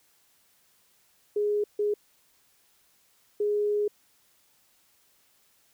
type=tone bursts at uneven times; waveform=sine; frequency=415.3 Hz; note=G#4; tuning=in tune; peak=-23 dBFS; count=3; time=1.36-1.64 / 1.79-1.94 / 3.4-3.88 s; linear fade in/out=5 ms; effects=white hiss -65 dBFS RMS until 5.73 s